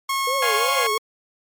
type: tone with pitch glide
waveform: sawtooth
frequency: 1088 to 1096.8 Hz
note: C#6 to C#6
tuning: -33 to -19 cents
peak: -17 dBFS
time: 0.09-0.98 s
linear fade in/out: 5 ms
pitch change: +14 cents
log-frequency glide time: 0.27-0.67 s
type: tone with vibrato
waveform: sine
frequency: 483.2 Hz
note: B4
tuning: 38 cents flat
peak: -24 dBFS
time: 0.27-0.98 s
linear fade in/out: 5 ms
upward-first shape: triangle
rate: 2.7 Hz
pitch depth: 270 cents each way
type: chord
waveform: 15% pulse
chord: Db major seventh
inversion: none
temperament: equal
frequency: 554.4 / 698.5 / 830.6 / 1046.5 Hz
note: Db5 / F5 / Ab5 / C6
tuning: 0 / 0 / 0 / 0 cents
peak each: -21 dBFS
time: 0.42-0.87 s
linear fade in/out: 5 ms
effects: MP3 96 kbps